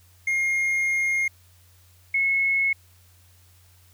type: tone pair in turn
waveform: triangle / sine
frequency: 2134 / 2184 Hz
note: C7 / C#7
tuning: +34 / -26 cents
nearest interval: unison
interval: 40 cents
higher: second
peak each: -19 dBFS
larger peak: neither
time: 0.27-1.28 / 2.14-2.73 s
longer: first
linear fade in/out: 5 ms
effects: added 90 Hz sine -54 dBFS peak until 3.93 s + white hiss -59 dBFS RMS until 3.93 s